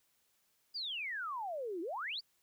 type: exponential two-way sweep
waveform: sine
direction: down then up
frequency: 4981 to 320 to 4981 Hz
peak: -37 dBFS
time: 0.74-2.21 s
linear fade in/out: 20 ms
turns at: 1.81 s
effects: white hiss -75 dBFS RMS until 2.42 s